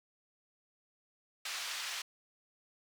white band-pass noise, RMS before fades -40 dBFS, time 1.45-2.02 s, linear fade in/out 5 ms, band 1200 to 4800 Hz, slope 12 dB/octave, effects none

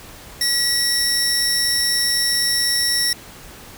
sawtooth tone pair together, 1929 / 5456 Hz, B6 / F8, -41 / -41 cents, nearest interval octave + tritone, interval 1800 cents, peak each -20 / -15 dBFS, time 0.41-3.13 s, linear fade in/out 2 ms, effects pink hiss -40 dBFS RMS until 3.77 s

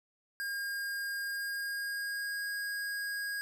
square tone with pitch glide, 1616 to 1638.6 Hz, G#6 to G#6, -48 to -24 cents, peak -35 dBFS, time 0.4-3.41 s, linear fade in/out 0 ms, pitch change +24 cents, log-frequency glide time 1.22-2.5 s, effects none

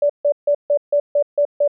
sine tone bursts, 580 Hz, D5, 22 cents flat, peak -12 dBFS, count 8, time 0.02-1.678 s, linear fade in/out 5 ms, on 76 ms, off 150 ms, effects none

